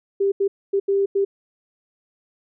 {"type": "tone bursts at uneven times", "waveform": "sine", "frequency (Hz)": 395.4, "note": "G4", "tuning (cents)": 15, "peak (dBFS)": -16, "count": 5, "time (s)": [[0.2, 0.32], [0.4, 0.48], [0.73, 0.8], [0.88, 1.06], [1.15, 1.25]], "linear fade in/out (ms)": 10, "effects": []}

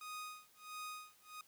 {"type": "tone with tremolo", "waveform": "sawtooth", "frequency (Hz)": 1244.5, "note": "D#6", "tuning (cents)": 0, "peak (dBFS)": -40, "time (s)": [0.01, 1.41], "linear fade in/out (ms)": 2, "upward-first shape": "sine", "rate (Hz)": 1.5, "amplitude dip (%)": 100, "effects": ["white hiss -68 dBFS RMS until 1.47 s"]}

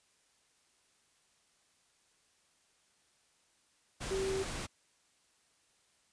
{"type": "tone in noise", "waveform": "sine", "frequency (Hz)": 385, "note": "G4", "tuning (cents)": -31, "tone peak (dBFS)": -32, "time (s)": [4.1, 4.44], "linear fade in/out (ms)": 20, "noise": "pink", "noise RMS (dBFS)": -40, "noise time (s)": [4, 4.67], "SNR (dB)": 5, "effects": ["white hiss -71 dBFS RMS until 6.12 s", "resampled to 22050 Hz"]}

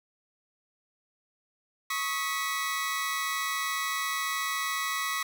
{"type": "tone cluster", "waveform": "sawtooth", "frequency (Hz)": [1106, 1260, 1955], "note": ["C#6", "D#6", "B6"], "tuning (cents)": [-4, 21, -18], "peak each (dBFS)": [-29, -32, -29], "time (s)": [1.9, 5.23], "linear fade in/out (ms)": 5, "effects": []}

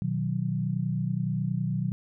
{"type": "chord", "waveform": "sine", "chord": "B major", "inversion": "none", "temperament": "equal", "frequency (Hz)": [123.47, 155.56, 185], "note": ["B2", "D#3", "F#3"], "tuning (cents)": [0, 0, 0], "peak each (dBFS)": -30, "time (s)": [0.02, 1.92], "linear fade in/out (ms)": 0, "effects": []}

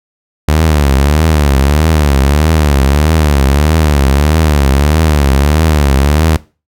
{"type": "tone with vibrato", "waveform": "sawtooth", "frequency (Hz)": 73.42, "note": "D2", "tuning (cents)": 0, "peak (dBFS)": -3, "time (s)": [0.48, 6.37], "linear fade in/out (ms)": 5, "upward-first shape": "triangle", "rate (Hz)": 1.6, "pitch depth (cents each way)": 180, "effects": ["noise-tail reverb RT60 0.3 s tail -19 dB re dry"]}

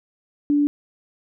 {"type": "tone", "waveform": "sine", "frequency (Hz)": 290.6, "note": "D4", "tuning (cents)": -18, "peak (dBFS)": -15, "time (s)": [0.5, 0.67], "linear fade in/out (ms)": 0, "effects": []}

